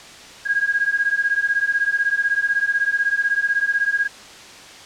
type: beating tone pair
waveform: sine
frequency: 1627 / 1643 Hz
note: G#6 / G#6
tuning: -36 / -19 cents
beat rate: 16 Hz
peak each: -20 dBFS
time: 0.45-4.08 s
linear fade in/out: 20 ms
effects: white hiss -40 dBFS RMS until 4.85 s + low-pass 6000 Hz 12 dB/octave